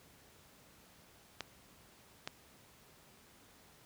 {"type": "clicks", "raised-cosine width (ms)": 0.2, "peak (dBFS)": -21, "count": 2, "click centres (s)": [1.407, 2.275], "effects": ["pink hiss -62 dBFS RMS until 3.85 s", "high-pass 60 Hz 12 dB/octave"]}